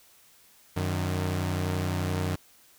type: tone pair together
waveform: sawtooth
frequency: 91.92 / 152.5 Hz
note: F#2 / D#3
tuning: -11 / -34 cents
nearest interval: major sixth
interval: 877 cents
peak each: -24 / -28 dBFS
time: 0.76-2.36 s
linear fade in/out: 10 ms
effects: white hiss -58 dBFS RMS until 2.78 s